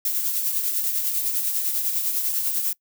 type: noise with tremolo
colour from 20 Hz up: violet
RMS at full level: -22 dBFS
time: 0.05-2.73 s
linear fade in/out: 2 ms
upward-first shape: triangle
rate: 10 Hz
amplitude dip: 50%
effects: noise-tail reverb RT60 0.1 s tail -22 dB re dry